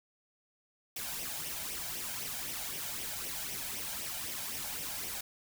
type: noise with flanger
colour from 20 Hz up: white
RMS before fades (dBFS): -39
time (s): 0.96-5.21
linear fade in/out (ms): 5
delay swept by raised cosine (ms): 0.34 to 1.34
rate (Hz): 3.9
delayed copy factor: +0.6
effects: none